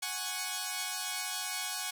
5% pulse chord, F# suspended second, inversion none, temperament equal, 740 / 830.6 / 1108.7 Hz, F#5 / G#5 / C#6, 0 / 0 / 0 cents, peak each -27 / -27 / -27 dBFS, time 0.02-1.91 s, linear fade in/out 10 ms, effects none

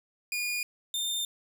sawtooth tone pair in turn, 2437 / 3611 Hz, D#7 / A7, -37 / +44 cents, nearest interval perfect fifth, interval 681 cents, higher second, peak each -26 dBFS, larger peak neither, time 0.32-0.63 / 0.94-1.25 s, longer neither, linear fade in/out 2 ms, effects none

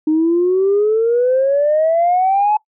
sine exponential sweep, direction up, 305.9 to 860 Hz, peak -10 dBFS, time 0.07-2.57 s, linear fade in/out 5 ms, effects noise-tail reverb RT60 0.1 s tail -22 dB re dry + tanh soft clip ceiling -7 dBFS

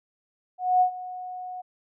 sine tone with ADSR envelope, 732 Hz, F#5, 19 cents flat, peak -15 dBFS, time 0.58-1.62 s, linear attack 230 ms, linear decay 94 ms, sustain -18 dB, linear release 16 ms, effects none

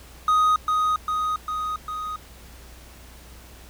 triangle tone with echo, 1249 Hz, D#6, 6 cents sharp, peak -14 dBFS, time 0.28-0.56 s, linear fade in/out 2 ms, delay 400 ms, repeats 4, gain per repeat -3 dB, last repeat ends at 2.16 s, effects added 60 Hz sine -45 dBFS peak until 3.69 s + pink hiss -48 dBFS RMS until 3.69 s

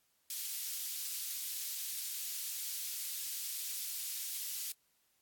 white high-pass noise, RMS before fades -40 dBFS, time 0.3-4.72 s, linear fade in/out 2 ms, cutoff 3500 Hz, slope 12 dB/octave, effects white hiss -75 dBFS RMS until 5.21 s + AAC 64 kbps

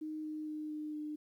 sine tone with pitch steps, 309.7 / 307.7 / 305.8 / 303.9 / 301.9 Hz, D#4 / D#4 / D#4 / D#4 / D4, -8 / -19 / -30 / -41 / +48 cents, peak -38 dBFS, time 0.01-1.16 s, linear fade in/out 10 ms, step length 230 ms, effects 12-bit

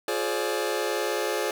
sawtooth chord, D half-diminished seventh, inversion first, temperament just, 352.4 / 422.9 / 528.6 / 587.3 Hz, F4 / Ab4 / C5 / D5, +16 / +31 / +18 / 0 cents, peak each -28 / -25 / -27 / -29 dBFS, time 0.08-1.51 s, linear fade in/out 2 ms, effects none

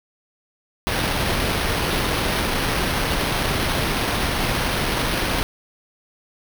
pink noise with sample-and-hold, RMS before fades -22 dBFS, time 0.87-5.43 s, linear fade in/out 0 ms, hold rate 7350 Hz, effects none

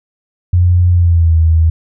sine tone with pitch glide, 88.8 to 80.96 Hz, F2 to E2, +29 to -31 cents, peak -6 dBFS, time 0.53-1.7 s, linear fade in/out 5 ms, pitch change -160 cents, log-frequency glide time 0.91-1.36 s, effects none

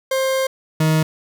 40% pulse tone pair in turn, 529 / 157.27 Hz, C5 / D#3, +19 / +19 cents, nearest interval octave + major sixth, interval 2100 cents, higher first, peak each -16 / -13 dBFS, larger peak second, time 0.11-0.47 / 0.8-1.03 s, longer first, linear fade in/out 5 ms, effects none

